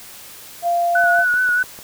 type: tone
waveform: sine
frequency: 692 Hz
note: F5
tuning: 16 cents flat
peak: -15 dBFS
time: 0.62-1.25 s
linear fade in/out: 50 ms
type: tone with vibrato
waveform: sine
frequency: 1480 Hz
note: F#6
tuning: in tune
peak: -14 dBFS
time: 0.95-1.63 s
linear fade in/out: 5 ms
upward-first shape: sine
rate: 4.8 Hz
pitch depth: 31 cents each way
type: click train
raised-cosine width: 1 ms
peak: -24 dBFS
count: 6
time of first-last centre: 1.04-1.79 s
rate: 6.67 Hz
effects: white hiss -39 dBFS RMS until 1.83 s